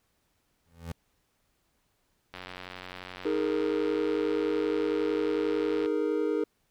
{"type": "tone with exponential growth", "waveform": "25% pulse", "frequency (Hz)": 84, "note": "E2", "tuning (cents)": 33, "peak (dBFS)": -28, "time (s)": [0.65, 0.92], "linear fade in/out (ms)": 5, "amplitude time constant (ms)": 58}
{"type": "click train", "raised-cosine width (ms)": 0.3, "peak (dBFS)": -24, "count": 323, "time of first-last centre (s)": [2.34, 5.859], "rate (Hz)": 91.5}
{"type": "chord", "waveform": "triangle", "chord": "D# suspended fourth", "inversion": "none", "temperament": "equal", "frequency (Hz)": [311.1, 415.3, 466.2], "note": ["D#4", "G#4", "A#4"], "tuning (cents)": [0, 0, 0], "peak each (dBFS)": -28, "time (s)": [3.25, 6.44], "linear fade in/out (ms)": 5}
{"effects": ["pink hiss -73 dBFS RMS until 6.7 s"]}